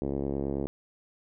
5% pulse tone with low-pass filter, 69.3 Hz, C#2, in tune, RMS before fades -31 dBFS, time 0.02-0.67 s, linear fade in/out 0 ms, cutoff 380 Hz, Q 1.5, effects none

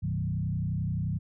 sine tone with frequency modulation, 130.81 Hz, C3, in tune, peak -27 dBFS, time 0.02-1.19 s, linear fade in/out 20 ms, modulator 31.5 Hz, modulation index 1.6, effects none

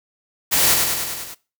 white noise with echo, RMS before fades -17 dBFS, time 0.51-0.75 s, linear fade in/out 20 ms, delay 100 ms, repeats 6, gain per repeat -3 dB, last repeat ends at 1.35 s, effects noise-tail reverb RT60 0.3 s tail -20 dB re dry

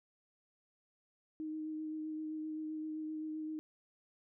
sine tone with vibrato, 311.1 Hz, D#4, in tune, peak -38 dBFS, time 1.4-3.59 s, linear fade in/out 0 ms, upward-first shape sine, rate 7.7 Hz, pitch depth 14 cents each way, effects none

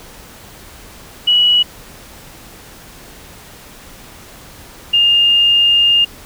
sine tone pair in turn, 2930 / 2820 Hz, F#7 / F7, -18 / +16 cents, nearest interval minor second, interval 66 cents, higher first, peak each -8 dBFS, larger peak neither, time 1.27-1.63 / 4.93-6.05 s, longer second, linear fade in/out 10 ms, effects pink hiss -38 dBFS RMS until 6.25 s

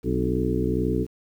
harmonic tone with a mistuned harmonic, 62.1 Hz, B1, 10 cents sharp, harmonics 1 / 2 / 3 / 4 / 5 / 6 / 7, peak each -29 / -29 / -29 / -29 / -29 / -29 / -29 dBFS, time 0.03-1.07 s, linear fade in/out 50 ms, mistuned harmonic 4, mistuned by +66 cents, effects 9-bit

